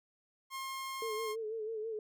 sawtooth tone, 1068 Hz, C6, 35 cents sharp, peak -35 dBFS, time 0.5-1.36 s, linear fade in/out 50 ms
sine tone with vibrato, 440 Hz, A4, in tune, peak -36 dBFS, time 1.02-1.99 s, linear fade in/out 2 ms, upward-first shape sine, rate 6.1 Hz, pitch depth 60 cents each way
effects none

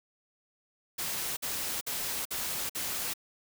white noise bursts, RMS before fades -34 dBFS, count 5, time 0.98-3.138 s, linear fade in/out 10 ms, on 390 ms, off 52 ms, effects none

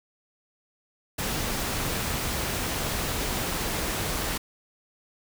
pink noise, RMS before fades -29 dBFS, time 1.18-4.38 s, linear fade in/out 10 ms, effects none

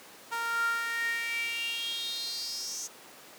sawtooth tone with high-pass filter sweep, 463.5 Hz, A#4, 10 cents flat, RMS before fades -33 dBFS, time 0.31-2.88 s, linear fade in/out 20 ms, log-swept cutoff 1100 to 6400 Hz, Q 7.6, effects pink hiss -50 dBFS RMS until 3.38 s + high-pass 300 Hz 12 dB/octave

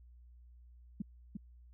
sine tone with echo, 201.2 Hz, G3, 45 cents sharp, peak -33 dBFS, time 1-1.02 s, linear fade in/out 5 ms, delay 350 ms, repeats 1, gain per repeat -4 dB, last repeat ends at 1.37 s, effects added 60 Hz sine -55 dBFS peak until 1.73 s

